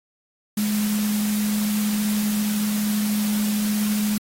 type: tone in noise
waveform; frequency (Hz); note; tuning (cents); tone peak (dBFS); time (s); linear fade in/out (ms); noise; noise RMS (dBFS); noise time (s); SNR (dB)
sine; 210; G#3; +19; -20; 0.57-4.18; 5; white; -31; 0.57-4.18; +8
effects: AAC 48 kbps